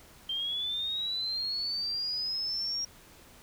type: linear sweep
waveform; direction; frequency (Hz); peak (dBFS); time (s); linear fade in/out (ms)
sine; up; 3138 to 5620; -30; 0.29-2.85; 5
effects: pink hiss -55 dBFS RMS until 3.42 s